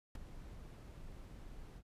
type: noise with ADSR envelope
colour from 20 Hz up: brown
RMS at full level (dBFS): -38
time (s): 0.15-1.83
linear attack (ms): 3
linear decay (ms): 10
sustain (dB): -13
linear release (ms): 61
effects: resampled to 32000 Hz